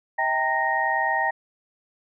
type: tone cluster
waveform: sine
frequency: 641 / 788 / 917 / 1865 Hz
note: E5 / G5 / A#5 / A#6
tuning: -49 / +9 / -29 / 0 cents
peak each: -30 / -26 / -26 / -24 dBFS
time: 0.18-1.31 s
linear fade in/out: 10 ms
effects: none